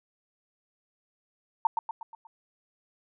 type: tone with echo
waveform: sine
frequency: 906 Hz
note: A#5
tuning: 50 cents flat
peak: -18 dBFS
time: 1.65-1.67 s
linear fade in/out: 2 ms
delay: 120 ms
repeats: 5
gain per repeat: -6 dB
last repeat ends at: 2.27 s
effects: none